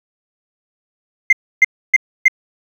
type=tone bursts; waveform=sine; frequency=2093 Hz; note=C7; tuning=in tune; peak=-3 dBFS; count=4; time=1.3-2.282 s; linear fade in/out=5 ms; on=28 ms; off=290 ms; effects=tanh soft clip ceiling -2 dBFS + 7-bit